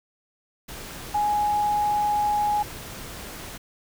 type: tone in noise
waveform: sine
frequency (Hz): 833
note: G#5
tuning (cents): +5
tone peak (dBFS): -20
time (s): 1.14-2.63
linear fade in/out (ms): 10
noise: pink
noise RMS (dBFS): -38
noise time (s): 0.68-3.58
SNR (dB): +15
effects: none